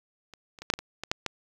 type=clicks; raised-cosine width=0.2 ms; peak=-28 / -29 / -23 / -6 / -7 / -21 / -17 / -8 / -12 dBFS; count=9; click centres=0.337 / 0.588 / 0.62 / 0.701 / 0.738 / 0.79 / 1.036 / 1.115 / 1.263 s; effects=8-bit